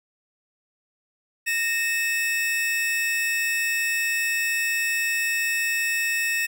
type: tone pair together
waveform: 45% pulse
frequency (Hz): 1845.5 / 2610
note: A#6 / E7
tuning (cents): -18 / -18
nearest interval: tritone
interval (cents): 600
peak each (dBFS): -25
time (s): 1.46-6.47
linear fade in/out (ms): 20
effects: none